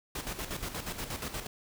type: noise with tremolo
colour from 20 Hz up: pink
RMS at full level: -36 dBFS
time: 0.15-1.47 s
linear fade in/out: 5 ms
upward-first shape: square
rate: 8.4 Hz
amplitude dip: 60%
effects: none